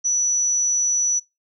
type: tone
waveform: sine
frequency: 5920 Hz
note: F#8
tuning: in tune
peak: -17 dBFS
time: 0.04-1.2 s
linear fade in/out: 20 ms
effects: noise-tail reverb RT60 0.2 s tail -21 dB re dry